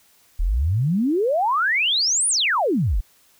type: exponential two-way sweep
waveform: sine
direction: up then down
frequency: 36 to 9956 to 36 Hz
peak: -17 dBFS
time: 0.39-3.01 s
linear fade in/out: 10 ms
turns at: 2.28 s
effects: white hiss -57 dBFS RMS until 3.39 s